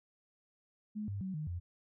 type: tone with pitch steps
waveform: sine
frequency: 211.6 / 99.8 / 189 / 153 / 87.4 Hz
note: G#3 / G2 / F#3 / D#3 / F2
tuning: +33 / +32 / +37 / -29 / +2 cents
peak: -36 dBFS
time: 0.95-1.6 s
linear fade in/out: 20 ms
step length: 130 ms
effects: none